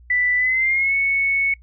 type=tone with pitch glide; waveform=sine; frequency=1981 to 2211 Hz; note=B6 to C#7; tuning=+5 to -5 cents; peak=-16 dBFS; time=0.1-1.54 s; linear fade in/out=5 ms; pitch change=+190 cents; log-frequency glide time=0.37-0.94 s; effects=noise-tail reverb RT60 0.1 s tail -24 dB re dry + added 60 Hz sine -44 dBFS peak until 1.62 s